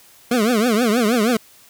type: tone with vibrato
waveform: 25% pulse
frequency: 228.4 Hz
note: A#3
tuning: 35 cents flat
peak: -11 dBFS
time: 0.31-1.37 s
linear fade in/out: 5 ms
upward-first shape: triangle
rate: 6.3 Hz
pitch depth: 220 cents each way
effects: white hiss -49 dBFS RMS until 1.69 s